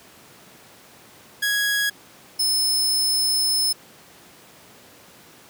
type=tone pair in turn; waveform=sawtooth; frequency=1661.2 / 5227 Hz; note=G#6 / E8; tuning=0 / -16 cents; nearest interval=octave + minor sixth; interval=1984 cents; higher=second; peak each=-16 dBFS; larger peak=neither; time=1.42-1.9 / 2.39-3.73 s; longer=second; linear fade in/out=10 ms; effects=pink hiss -48 dBFS RMS until 5.49 s + high-pass 150 Hz 12 dB/octave